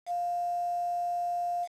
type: tone with quantisation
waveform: sine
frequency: 702 Hz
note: F5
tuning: 9 cents sharp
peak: -28 dBFS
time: 0.06-1.68 s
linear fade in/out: 50 ms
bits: 8
effects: low-pass 9000 Hz 12 dB/octave